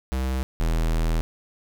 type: tone pair in turn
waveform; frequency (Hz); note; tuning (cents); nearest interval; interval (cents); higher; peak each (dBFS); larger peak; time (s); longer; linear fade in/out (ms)
square; 65.1 / 40.54; C2 / E1; -8 / -28; minor sixth; 820; first; -24 / -21; second; 0.12-0.43 / 0.6-1.21; second; 0
effects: 8-bit